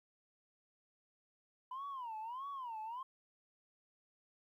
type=tone with vibrato; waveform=sine; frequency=987.8 Hz; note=B5; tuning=in tune; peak=-40 dBFS; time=1.71-3.03 s; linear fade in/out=5 ms; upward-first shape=sine; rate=1.6 Hz; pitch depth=230 cents each way; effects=tanh soft clip ceiling -39 dBFS + 13-bit